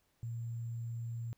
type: tone with sample-and-hold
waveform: sine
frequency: 116.54 Hz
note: A#2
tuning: in tune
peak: -37 dBFS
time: 0.23-1.33 s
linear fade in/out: 0 ms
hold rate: 7350 Hz
effects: pink hiss -75 dBFS RMS until 1.37 s